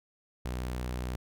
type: tone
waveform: sawtooth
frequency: 62 Hz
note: B1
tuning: 7 cents sharp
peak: -29 dBFS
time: 0.45-1.16 s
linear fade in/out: 5 ms
effects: none